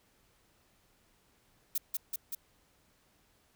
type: noise with echo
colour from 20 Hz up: violet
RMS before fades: -31 dBFS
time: 1.75-1.78 s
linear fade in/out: 5 ms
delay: 190 ms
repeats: 3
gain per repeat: -2 dB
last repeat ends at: 2.35 s
effects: pink hiss -69 dBFS RMS until 3.55 s